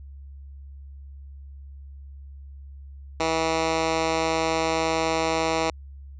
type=tone with high-pass filter; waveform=10% pulse; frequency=161.8 Hz; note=E3; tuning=32 cents flat; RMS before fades=-24 dBFS; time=3.2-5.7 s; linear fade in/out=2 ms; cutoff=340 Hz; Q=0.63; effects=added 69 Hz sine -39 dBFS peak until 6.19 s + resampled to 16000 Hz